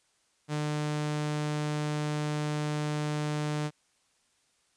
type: tone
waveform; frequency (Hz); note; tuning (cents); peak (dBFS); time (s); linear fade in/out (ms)
sawtooth; 150; D3; +37; -25; 0.48-3.71; 50
effects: white hiss -70 dBFS RMS until 4.76 s + resampled to 22050 Hz